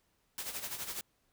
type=noise with tremolo; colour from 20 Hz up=white; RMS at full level=-38 dBFS; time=0.38-1.01 s; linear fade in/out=0 ms; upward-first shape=sine; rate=12 Hz; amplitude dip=65%; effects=pink hiss -75 dBFS RMS until 1.32 s